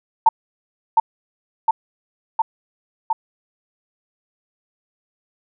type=tone with echo; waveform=sine; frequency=897 Hz; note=A5; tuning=33 cents sharp; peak=-7 dBFS; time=0.26-0.29 s; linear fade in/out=5 ms; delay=710 ms; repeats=4; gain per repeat=-2 dB; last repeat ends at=3.13 s; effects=none

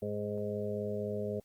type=harmonic tone; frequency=103.83 Hz; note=G#2; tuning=in tune; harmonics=1 / 2 / 4 / 5 / 6; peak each=-41 / -39 / -37 / -40 / -41 dBFS; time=0.02-1.4 s; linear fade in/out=5 ms; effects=white hiss -72 dBFS RMS until 1.44 s + Opus 32 kbps

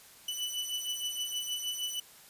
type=beating tone pair; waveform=sawtooth; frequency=2974 / 2980.4 Hz; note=F#7 / F#7; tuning=+8 / +12 cents; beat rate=6.4 Hz; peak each=-35 / -32 dBFS; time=0.28-2 s; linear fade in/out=5 ms; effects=white hiss -55 dBFS RMS until 2.29 s + resampled to 32000 Hz

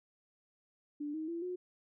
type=tone with pitch steps; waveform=sine; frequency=293.7 / 314.8 / 337.4 / 361.6 Hz; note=D4 / D#4 / E4 / F#4; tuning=0 / +20 / +40 / -40 cents; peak=-36 dBFS; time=1-1.56 s; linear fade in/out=10 ms; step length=140 ms; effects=none

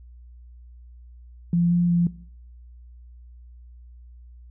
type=tone with pitch steps; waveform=sine; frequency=172.2 / 174.3 / 172.5 Hz; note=F3 / F3 / F3; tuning=-24 / -3 / -21 cents; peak=-17 dBFS; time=1.53-2.07 s; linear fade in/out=2 ms; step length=180 ms; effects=noise-tail reverb RT60 0.6 s tail -19 dB re dry + added 60 Hz sine -43 dBFS peak until 4.5 s

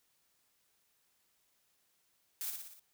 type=noise with echo; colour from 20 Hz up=blue; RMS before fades=-39 dBFS; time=2.41-2.5 s; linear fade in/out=0 ms; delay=59 ms; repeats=5; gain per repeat=-4 dB; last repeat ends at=2.795 s; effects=white hiss -75 dBFS RMS until 2.93 s

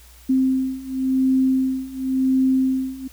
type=beating tone pair; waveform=sine; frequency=261.6 / 262.53 Hz; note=C4 / C4; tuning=0 / +6 cents; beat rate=0.93 Hz; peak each=-21 / -19 dBFS; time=0.29-3.08 s; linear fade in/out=10 ms; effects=added 60 Hz sine -46 dBFS peak until 3.12 s + white hiss -50 dBFS RMS until 3.12 s

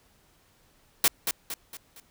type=noise with echo; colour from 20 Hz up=white; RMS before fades=-20 dBFS; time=1.04-1.08 s; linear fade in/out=2 ms; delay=230 ms; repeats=4; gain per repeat=-7 dB; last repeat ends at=2 s; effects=pink hiss -63 dBFS RMS until 2.1 s

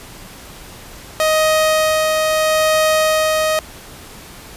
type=tone with tremolo; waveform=sawtooth; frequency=626 Hz; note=D#5; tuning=10 cents sharp; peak=-8 dBFS; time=1.2-3.59 s; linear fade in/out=0 ms; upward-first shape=sine; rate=0.77 Hz; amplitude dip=25%; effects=pink hiss -37 dBFS RMS until 4.56 s + resampled to 32000 Hz

